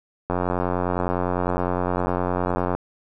click train, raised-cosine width 1 ms, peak -9 dBFS, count 221, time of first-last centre 0.3-2.75 s, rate 89.8 Hz, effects none

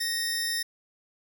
sawtooth tone pair together, 1860 / 5271 Hz, A#6 / E8, -4 / -1 cents, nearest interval octave + tritone, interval 1803 cents, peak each -27 dBFS, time 0-0.63 s, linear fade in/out 10 ms, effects none

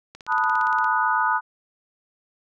click train, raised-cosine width 0.2 ms, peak -23 dBFS, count 13, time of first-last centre 0.15-0.844 s, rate 17.3 Hz
sine chord, B dominant seventh, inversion third, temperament equal with one note detuned, 880 / 987.8 / 1244.5 / 1473.2 Hz, A5 / B5 / D#6 / F#6, 0 / 0 / 0 / -8 cents, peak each -24 dBFS, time 0.27-1.41 s, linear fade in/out 50 ms
effects none

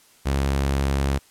sawtooth tone, 68.7 Hz, C#2, 15 cents flat, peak -16 dBFS, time 0.25-1.19 s, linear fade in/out 20 ms, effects white hiss -55 dBFS RMS until 1.3 s + low-pass 12000 Hz 12 dB/octave

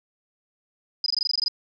sine tone bursts, 4966 Hz, D#8, 4 cents flat, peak -20 dBFS, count 11, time 1.04-1.482 s, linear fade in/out 2 ms, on 22 ms, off 20 ms, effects none

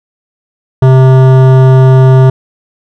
sine tone with hard clipping, 130.81 Hz, C3, in tune, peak -3 dBFS, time 0.82-2.3 s, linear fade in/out 5 ms, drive 15 dB, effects none

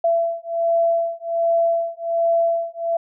sine beating tone pair, 671 / 672.3 Hz, E5 / E5, +31 / +34 cents, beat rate 1.3 Hz, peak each -20 dBFS, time 0.04-2.97 s, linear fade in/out 5 ms, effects none

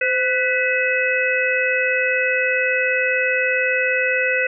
sine tone cluster, 513 / 1493 / 1976 / 2571 Hz, C5 / F#6 / B6 / E7, -34 / +15 / 0 / -44 cents, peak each -22 dBFS, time 0.01-4.47 s, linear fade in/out 5 ms, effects none

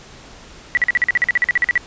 sine tone bursts, 1952 Hz, B6, 21 cents flat, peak -11 dBFS, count 16, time 0.75-1.777 s, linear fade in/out 0 ms, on 22 ms, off 45 ms, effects pink hiss -41 dBFS RMS until 1.86 s + resampled to 16000 Hz

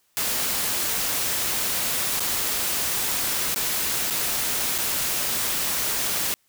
white noise with dropouts, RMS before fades -25 dBFS, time 0.17-6.34 s, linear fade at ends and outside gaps 0 ms, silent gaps 2.196-2.204 / 3.545-3.56 / 4.101-4.107 / 4.78-4.785 s, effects white hiss -66 dBFS RMS until 6.48 s

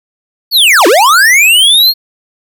square linear two-way sweep, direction down then up, 4600 to 307.4 to 4349 Hz, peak -4 dBFS, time 0.51-1.94 s, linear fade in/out 50 ms, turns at 0.87 s, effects none

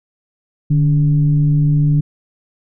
sine tone with frequency modulation, 148.8 Hz, D3, 23 cents sharp, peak -10 dBFS, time 0.7-2.01 s, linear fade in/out 10 ms, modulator 135 Hz, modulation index 0.41, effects none

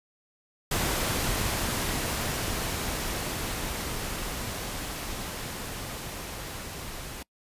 pink noise with level ramp, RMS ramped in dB -27 to -39 dBFS, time 0.71-7.23 s, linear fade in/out 5 ms, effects noise-tail reverb RT60 0.1 s tail -25 dB re dry + resampled to 32000 Hz

